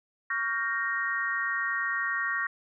sine chord, G half-diminished seventh, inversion second, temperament equal with one note detuned, 1122.9 / 1396.9 / 1568 / 1864.7 Hz, Db6 / F6 / G6 / Bb6, +22 / 0 / 0 / 0 cents, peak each -34 / -35 / -35 / -29 dBFS, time 0.3-2.47 s, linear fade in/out 5 ms, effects none

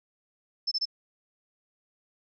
sine tone bursts, 5274 Hz, E8, in tune, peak -25 dBFS, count 3, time 0.67-0.855 s, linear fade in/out 10 ms, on 45 ms, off 25 ms, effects none

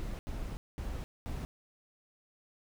brown noise bursts at uneven times, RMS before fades -38 dBFS, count 4, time 0-0.19 / 0.27-0.57 / 0.78-1.04 / 1.26-1.45 s, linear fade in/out 0 ms, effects none

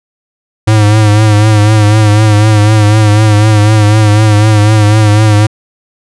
square tone with vibrato, 106.4 Hz, G#2, 42 cents sharp, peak -4 dBFS, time 0.67-5.47 s, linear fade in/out 10 ms, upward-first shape triangle, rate 4 Hz, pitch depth 59 cents each way, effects resampled to 24000 Hz

